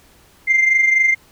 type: tone pair together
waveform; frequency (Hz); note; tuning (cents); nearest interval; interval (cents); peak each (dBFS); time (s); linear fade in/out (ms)
sine; 2093 / 2117; C7 / C7; 0 / +20; unison; 20; -11 / -18; 0.47-1.15; 20
effects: tanh soft clip ceiling -7 dBFS + pink hiss -51 dBFS RMS until 1.31 s